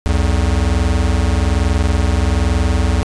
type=tone pair together; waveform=square; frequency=63.2 / 84.36 Hz; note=B1 / E2; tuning=+41 / +41 cents; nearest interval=perfect fourth; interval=500 cents; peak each=-16 dBFS; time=0.06-3.03 s; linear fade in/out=0 ms; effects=resampled to 22050 Hz